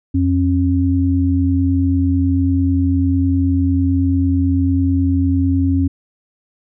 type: tone pair together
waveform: sine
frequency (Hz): 87.4 / 271.3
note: F2 / C#4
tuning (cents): +2 / -37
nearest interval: octave + minor sixth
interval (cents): 1961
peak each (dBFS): -15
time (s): 0.14-5.88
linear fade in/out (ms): 10
effects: none